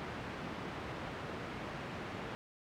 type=band-pass noise; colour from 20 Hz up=pink; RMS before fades=-43 dBFS; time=0-2.35 s; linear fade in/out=0 ms; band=100 to 2300 Hz; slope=12 dB/octave; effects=none